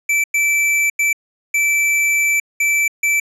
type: tone bursts at uneven times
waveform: square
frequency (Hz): 2324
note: D7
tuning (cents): -19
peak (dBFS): -14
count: 6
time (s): 0.09-0.24 / 0.34-0.9 / 0.99-1.13 / 1.54-2.4 / 2.6-2.88 / 3.03-3.2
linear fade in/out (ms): 5
effects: low-pass 11000 Hz 12 dB/octave